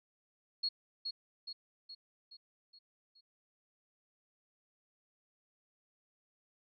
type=tone with echo; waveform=sine; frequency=4316 Hz; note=C#8; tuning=47 cents flat; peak=-31 dBFS; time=0.63-0.69 s; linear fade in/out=10 ms; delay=420 ms; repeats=6; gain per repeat=-5 dB; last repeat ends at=3.21 s; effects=none